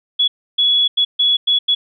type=tone bursts at uneven times; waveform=sine; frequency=3382 Hz; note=G#7; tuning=31 cents sharp; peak=-11 dBFS; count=6; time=0.19-0.28 / 0.58-0.88 / 0.97-1.05 / 1.19-1.37 / 1.47-1.59 / 1.68-1.75 s; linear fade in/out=10 ms; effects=none